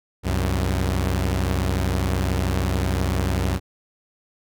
sawtooth tone pair together, 65.9 / 93.2 Hz, C2 / F#2, +13 / +13 cents, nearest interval tritone, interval 600 cents, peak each -19 dBFS, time 0.23-3.6 s, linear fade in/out 50 ms, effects none

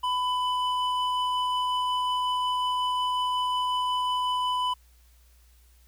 triangle tone pair together, 999.5 / 2993 Hz, B5 / F#7, +20 / +19 cents, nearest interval octave + perfect fifth, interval 1899 cents, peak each -23 / -31 dBFS, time 0.03-4.74 s, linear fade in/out 10 ms, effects added 60 Hz sine -55 dBFS peak until 5.87 s + white hiss -64 dBFS RMS until 5.87 s

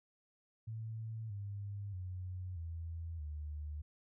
sine tone with pitch steps, 111.3 / 100.89 / 91.45 / 82.9 / 75.15 Hz, A2 / G#2 / F#2 / E2 / D2, +20 / -50 / -20 / +10 / +40 cents, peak -40 dBFS, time 0.67-3.82 s, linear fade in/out 10 ms, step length 630 ms, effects none

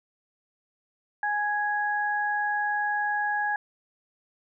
sine tone pair together, 831.4 / 1661.2 Hz, G#5 / G#6, +2 / 0 cents, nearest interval octave, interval 1198 cents, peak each -27 dBFS, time 1.23-3.56 s, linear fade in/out 2 ms, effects none

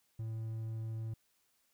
triangle tone, 111.7 Hz, A2, 27 cents sharp, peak -35 dBFS, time 0.19-1.14 s, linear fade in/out 5 ms, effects white hiss -75 dBFS RMS until 1.73 s

